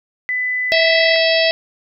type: tone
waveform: sine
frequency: 2000 Hz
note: B6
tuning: 21 cents sharp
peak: -17 dBFS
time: 0.29-1.16 s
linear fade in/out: 0 ms
type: harmonic tone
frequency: 654 Hz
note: E5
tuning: 14 cents flat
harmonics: 1 / 3 / 4 / 5 / 6 / 7 / 8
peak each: -15 / -20 / -21 / -22 / -23 / -23 / -24 dBFS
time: 0.72-1.51 s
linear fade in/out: 0 ms
effects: none